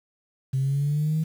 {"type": "linear sweep", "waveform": "sine", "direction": "up", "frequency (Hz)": [130.81, 160.1], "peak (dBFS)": -20, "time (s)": [0.53, 1.24], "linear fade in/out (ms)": 10, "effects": ["tanh soft clip ceiling -17 dBFS", "8-bit"]}